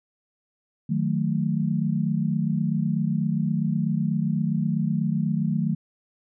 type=chord; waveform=sine; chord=D# diminished; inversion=none; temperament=equal with one note detuned; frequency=155.56 / 183.4 / 220 Hz; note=D#3 / F#3 / A3; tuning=0 / -15 / 0 cents; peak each=-25 / -26 / -26 dBFS; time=0.89-5.75 s; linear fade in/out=10 ms; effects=none